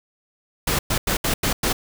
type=noise bursts at uneven times; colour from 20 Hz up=pink; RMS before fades=-21 dBFS; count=6; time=0.67-0.79 / 0.9-0.98 / 1.07-1.17 / 1.24-1.34 / 1.43-1.53 / 1.63-1.73 s; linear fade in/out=5 ms; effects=none